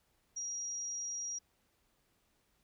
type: tone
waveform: sine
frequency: 5710 Hz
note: F8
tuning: 37 cents sharp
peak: -37 dBFS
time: 0.36-1.39 s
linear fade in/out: 10 ms
effects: pink hiss -75 dBFS RMS until 2.63 s